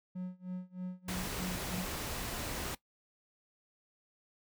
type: tone with tremolo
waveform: triangle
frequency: 182.5 Hz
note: F#3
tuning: 24 cents flat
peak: -33 dBFS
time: 0.15-1.86 s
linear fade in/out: 10 ms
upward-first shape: sine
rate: 3.2 Hz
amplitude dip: 95%
type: noise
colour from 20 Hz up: pink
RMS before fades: -39 dBFS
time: 1.08-2.75 s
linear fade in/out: 5 ms
effects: noise-tail reverb RT60 0.1 s tail -18 dB re dry